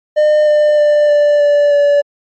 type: tone with pitch steps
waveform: triangle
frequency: 605 / 599.1 / 593.2 / 587.4 / 581.7 / 576 Hz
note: D#5 / D5 / D5 / D5 / D5 / D5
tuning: -49 / +34 / +17 / 0 / -17 / -34 cents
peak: -5 dBFS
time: 0.16-2.02 s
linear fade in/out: 20 ms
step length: 310 ms
effects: MP3 32 kbps